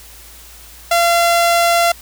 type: tone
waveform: sawtooth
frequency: 685 Hz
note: F5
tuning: 34 cents flat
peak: -7 dBFS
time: 0.91-1.92 s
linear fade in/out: 5 ms
effects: added 57 Hz sine -42 dBFS peak until 2.01 s + white hiss -40 dBFS RMS until 2.01 s